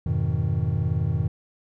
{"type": "chord", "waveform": "triangle", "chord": "F half-diminished seventh", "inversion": "none", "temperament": "just", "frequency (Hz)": [87.31, 104.77, 125.72, 157.15], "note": ["F2", "Ab2", "Cb3", "Eb3"], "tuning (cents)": [0, 16, 31, 18], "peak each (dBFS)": -25, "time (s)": [0.06, 1.28], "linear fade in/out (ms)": 5, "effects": []}